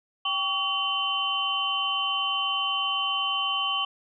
sine tone cluster, 785 / 1132 / 2777 / 3060 Hz, G5 / C#6 / F7 / G7, +2 / +36 / -10 / -42 cents, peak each -35 / -29 / -32 / -27 dBFS, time 0.25-3.85 s, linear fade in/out 5 ms, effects none

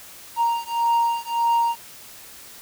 triangle beating tone pair, 932 / 933.7 Hz, A#5 / A#5, -1 / +3 cents, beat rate 1.7 Hz, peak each -20 dBFS, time 0.36-1.76 s, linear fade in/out 50 ms, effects white hiss -43 dBFS RMS until 2.61 s

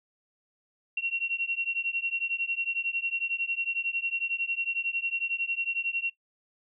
sine beating tone pair, 2732 / 2743 Hz, F7 / F7, -39 / -32 cents, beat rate 11 Hz, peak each -30 dBFS, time 0.97-6.1 s, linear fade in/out 5 ms, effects noise-tail reverb RT60 0.1 s tail -17 dB re dry

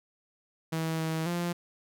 sawtooth tone with pitch steps, 161.6 / 160.5 / 173.5 Hz, E3 / E3 / F3, -34 / -46 / -11 cents, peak -25 dBFS, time 0.72-1.53 s, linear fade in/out 10 ms, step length 270 ms, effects none

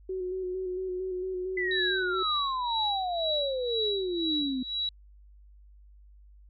sine tone with vibrato, 370 Hz, F#4, in tune, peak -30 dBFS, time 0.09-2.23 s, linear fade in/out 5 ms, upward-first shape square, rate 4.4 Hz, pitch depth 25 cents each way
sine exponential sweep, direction down, 2031 to 250 Hz, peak -28 dBFS, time 1.57-4.63 s, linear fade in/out 5 ms
sine tone with tremolo, 3898 Hz, B7, 23 cents flat, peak -27 dBFS, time 1.71-4.89 s, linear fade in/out 2 ms, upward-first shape sine, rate 2 Hz, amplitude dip 85%
effects added 50 Hz sine -51 dBFS peak until 6.49 s

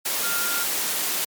sine tone in noise, 1400 Hz, F6, 4 cents sharp, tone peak -28 dBFS, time 0.23-0.64 s, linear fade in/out 10 ms, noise white, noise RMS -25 dBFS, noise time 0.05-1.25 s, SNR -6 dB, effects high-pass 200 Hz 12 dB/octave + MP3 96 kbps

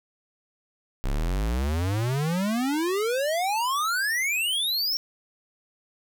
square exponential sweep, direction up, 31.56 to 5580 Hz, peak -24 dBFS, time 1.04-4.97 s, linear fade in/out 0 ms, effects 10-bit

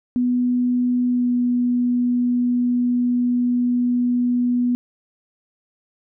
sine tone with pitch glide, 246.9 to 244.8 Hz, B3 to B3, 0 to -15 cents, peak -16 dBFS, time 0.16-4.75 s, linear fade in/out 0 ms, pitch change -15 cents, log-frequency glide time 1.09-1.31 s, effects none

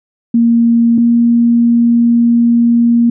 sine tone pair in turn, 233.1 / 235.3 Hz, A#3 / A#3, 0 / +16 cents, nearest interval unison, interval 16 cents, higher second, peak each -6 dBFS, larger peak neither, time 0.34-0.98 / 0.98-3.1 s, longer second, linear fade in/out 5 ms, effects none

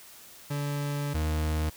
40% pulse tone pair in turn, 144.3 / 77.55 Hz, D3 / D#2, -30 / -5 cents, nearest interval major seventh, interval 1075 cents, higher first, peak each -28 / -25 dBFS, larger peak second, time 0.5-1.14 / 1.14-1.7 s, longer first, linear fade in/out 10 ms, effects white hiss -50 dBFS RMS until 1.76 s

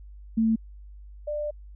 sine tone pair in turn, 223.4 / 594.7 Hz, A3 / D5, +27 / +22 cents, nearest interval octave + perfect fourth, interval 1695 cents, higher second, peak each -19 / -27 dBFS, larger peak first, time 0.37-0.56 / 1.27-1.51 s, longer second, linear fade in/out 10 ms, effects added 50 Hz sine -42 dBFS peak until 1.75 s

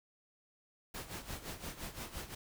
pink noise with tremolo, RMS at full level -42 dBFS, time 0.94-2.35 s, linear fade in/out 5 ms, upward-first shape sine, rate 5.8 Hz, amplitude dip 75%, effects none

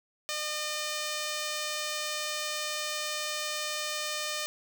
5% pulse tone, 606 Hz, D#5, 46 cents flat, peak -20 dBFS, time 0.29-4.46 s, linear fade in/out 0 ms, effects none

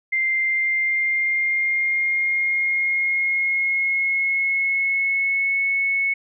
sine tone with pitch glide, 2093 to 2202 Hz, C7 to C#7, 0 to -12 cents, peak -18 dBFS, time 0.12-6.14 s, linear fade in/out 10 ms, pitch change +88 cents, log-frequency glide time 0.45-5.6 s, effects none

